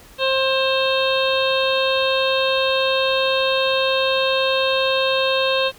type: harmonic tone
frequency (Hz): 530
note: C5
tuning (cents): +22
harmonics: 1 / 2 / 3 / 5 / 6 / 7 / 8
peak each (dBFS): -19 / -25 / -28 / -24 / -28 / -25 / -31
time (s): 0.18-5.72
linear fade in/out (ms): 50
effects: pink hiss -46 dBFS RMS until 5.78 s